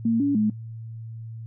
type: tone with pitch steps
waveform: sine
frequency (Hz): 228.4 / 283.1 / 213.7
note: A#3 / C#4 / G#3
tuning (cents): -35 / +37 / +50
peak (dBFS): -18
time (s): 0.05-0.5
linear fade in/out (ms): 5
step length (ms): 150
effects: noise-tail reverb RT60 0.1 s tail -17 dB re dry + added 113 Hz sine -34 dBFS peak until 1.46 s